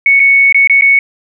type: tone with dropouts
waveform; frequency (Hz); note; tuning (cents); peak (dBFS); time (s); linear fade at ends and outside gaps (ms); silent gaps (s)
sine; 2217; C#7; 0; -4; 0.06-0.99; 2; 0.196-0.2 / 0.525-0.545 / 0.674-0.697 / 0.811-0.821
effects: none